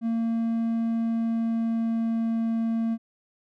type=tone with pitch glide; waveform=triangle; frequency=228.6 to 227.2 Hz; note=A#3 to A#3; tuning=-34 to -44 cents; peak=-21 dBFS; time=0.01-2.98 s; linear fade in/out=50 ms; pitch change=-10 cents; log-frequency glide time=0.83-2.54 s; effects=none